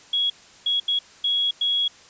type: tone bursts at uneven times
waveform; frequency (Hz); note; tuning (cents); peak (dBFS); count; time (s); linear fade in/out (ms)
sine; 3331; G#7; +4; -19; 5; 0.13-0.3 / 0.66-0.8 / 0.88-0.99 / 1.24-1.51 / 1.61-1.88; 5
effects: white hiss -49 dBFS RMS until 2.09 s + resampled to 16000 Hz